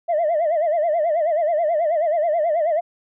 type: tone with vibrato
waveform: sine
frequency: 643 Hz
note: E5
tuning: 43 cents flat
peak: -15 dBFS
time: 0.08-2.81 s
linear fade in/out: 20 ms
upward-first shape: sine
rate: 9.3 Hz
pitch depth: 140 cents each way
effects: tanh soft clip ceiling -14 dBFS